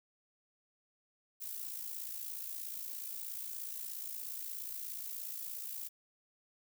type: noise with amplitude modulation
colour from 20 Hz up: violet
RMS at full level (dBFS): -40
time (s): 1.4-5.89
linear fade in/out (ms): 20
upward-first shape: sine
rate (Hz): 56.9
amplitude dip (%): 60
effects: none